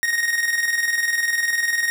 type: tone with tremolo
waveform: 45% pulse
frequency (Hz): 1864.7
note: A#6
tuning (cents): 0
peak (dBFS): -17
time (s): 0.03-1.9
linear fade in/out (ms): 0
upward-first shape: square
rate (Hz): 20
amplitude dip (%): 50
effects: none